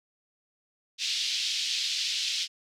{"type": "band-pass noise", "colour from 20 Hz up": "white", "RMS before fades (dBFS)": -30, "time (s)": [0.98, 2.48], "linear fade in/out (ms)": 50, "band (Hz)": [2900, 4900], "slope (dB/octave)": 24, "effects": []}